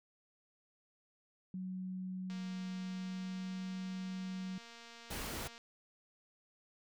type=tone with pitch glide; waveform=sine; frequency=185.6 to 187.22 Hz; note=F#3 to F#3; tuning=+6 to +21 cents; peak=-39 dBFS; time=1.54-4.58 s; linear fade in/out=2 ms; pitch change=+15 cents; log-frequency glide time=2.69-3.63 s
type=click train; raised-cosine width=0.2 ms; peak=-37 dBFS; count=765; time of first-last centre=2.3-5.579 s; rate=233 Hz
type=noise; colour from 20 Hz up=pink; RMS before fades=-42 dBFS; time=5.1-5.48 s; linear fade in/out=10 ms
effects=none